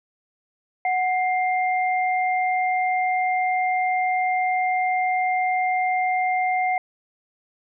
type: tone pair together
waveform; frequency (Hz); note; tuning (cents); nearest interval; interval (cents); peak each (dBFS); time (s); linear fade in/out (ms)
sine; 740 / 2103; F#5 / C7; 0 / +8; octave + tritone; 1808; -20 / -26; 0.85-6.78; 2
effects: none